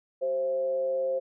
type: tone with frequency modulation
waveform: sine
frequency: 527 Hz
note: C5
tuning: 12 cents sharp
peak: -25 dBFS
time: 0.21-1.2 s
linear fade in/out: 20 ms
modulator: 144 Hz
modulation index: 0.37
effects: none